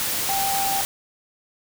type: tone in noise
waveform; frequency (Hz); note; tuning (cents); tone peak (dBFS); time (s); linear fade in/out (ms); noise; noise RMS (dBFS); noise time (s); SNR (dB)
sine; 786; G5; +4; -23; 0.29-0.81; 0; white; -25; 0-0.85; -1
effects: none